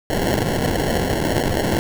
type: noise with sample-and-hold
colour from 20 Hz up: white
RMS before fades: -20 dBFS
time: 0.1-1.79 s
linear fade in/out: 0 ms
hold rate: 1225 Hz
effects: none